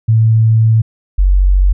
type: tone pair in turn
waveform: sine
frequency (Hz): 111.6 / 46.92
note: A2 / F#1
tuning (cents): +25 / +25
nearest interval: octave + minor third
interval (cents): 1500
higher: first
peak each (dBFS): -6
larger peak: neither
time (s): 0.08-0.82 / 1.18-1.73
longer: first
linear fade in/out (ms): 10
effects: none